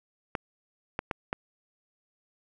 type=clicks; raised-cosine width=0.5 ms; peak=-14 dBFS; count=4; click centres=0.352 / 0.991 / 1.112 / 1.329 s; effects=none